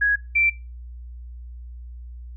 sine tone pair in turn, 1661.2 / 2345 Hz, G#6 / D7, 0 / -3 cents, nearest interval tritone, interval 597 cents, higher second, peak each -16 dBFS, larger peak neither, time 0.01-0.16 / 0.35-0.5 s, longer neither, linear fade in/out 10 ms, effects noise-tail reverb RT60 0.3 s tail -22 dB re dry + added 60 Hz sine -35 dBFS peak until 2.36 s

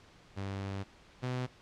sawtooth tone pair in turn, 98 / 126.21 Hz, G2 / B2, 0 / +38 cents, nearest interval major third, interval 438 cents, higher second, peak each -32 / -29 dBFS, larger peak second, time 0.36-0.84 / 1.22-1.47 s, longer first, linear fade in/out 20 ms, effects pink hiss -59 dBFS RMS until 1.61 s + low-pass 5000 Hz 12 dB/octave

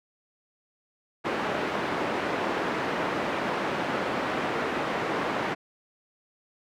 pink band-pass noise, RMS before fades -29 dBFS, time 1.24-5.55 s, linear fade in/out 20 ms, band 260 to 1900 Hz, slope 12 dB/octave, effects none

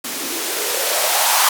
violet noise with band-pass filter sweep, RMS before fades -19 dBFS, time 0.04-1.49 s, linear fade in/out 5 ms, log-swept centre 240 to 940 Hz, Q 3.7, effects none

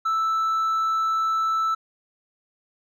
sine tone with hard clipping, 1318.5 Hz, E6, in tune, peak -21 dBFS, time 0.05-1.75 s, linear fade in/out 10 ms, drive 2 dB, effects none

